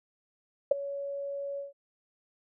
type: tone with ADSR envelope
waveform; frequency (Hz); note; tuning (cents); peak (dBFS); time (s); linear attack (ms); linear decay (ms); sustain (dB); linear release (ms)
sine; 561; C#5; +21; -15; 0.71-1.73; 6; 11; -18; 150
effects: none